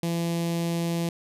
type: tone with notch filter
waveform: sawtooth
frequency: 168.9 Hz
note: E3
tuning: 42 cents sharp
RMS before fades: -27 dBFS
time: 0.03-1.09 s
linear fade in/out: 2 ms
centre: 1400 Hz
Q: 0.97
effects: resampled to 32000 Hz